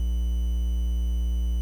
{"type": "tone with quantisation", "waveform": "triangle", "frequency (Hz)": 58.5, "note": "A#1", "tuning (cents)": 7, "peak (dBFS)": -20, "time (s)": [0, 1.61], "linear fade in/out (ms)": 0, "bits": 8, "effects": []}